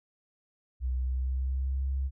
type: tone with pitch glide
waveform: sine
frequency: 63.3 to 67.06 Hz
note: B1 to C2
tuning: +43 to +43 cents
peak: -27 dBFS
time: 0.8-2.11 s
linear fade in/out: 50 ms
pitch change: +100 cents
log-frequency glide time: 0.95-1.86 s
effects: none